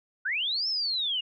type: linear two-way sweep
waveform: sine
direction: up then down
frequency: 1417 to 5390 to 2805 Hz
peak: -26 dBFS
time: 0.25-1.21 s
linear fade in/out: 10 ms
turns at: 0.68 s
effects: none